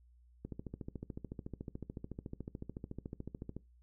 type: click train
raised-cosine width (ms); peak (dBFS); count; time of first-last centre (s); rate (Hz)
3; -29; 44; 0.45-3.566; 13.8
effects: noise-tail reverb RT60 0.2 s tail -20 dB re dry + added 60 Hz sine -61 dBFS peak until 3.82 s